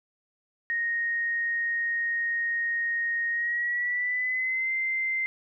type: tone with pitch glide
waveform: sine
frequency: 1864.7 to 2081 Hz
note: A#6 to C7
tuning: 0 to -10 cents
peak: -25 dBFS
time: 0.7-5.26 s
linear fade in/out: 0 ms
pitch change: +190 cents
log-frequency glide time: 3.3-4.72 s
effects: none